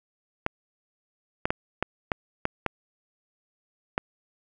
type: clicks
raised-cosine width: 0.5 ms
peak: -9 dBFS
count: 8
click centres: 0.464 / 1.455 / 1.505 / 1.826 / 2.118 / 2.454 / 2.663 / 3.979 s
effects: none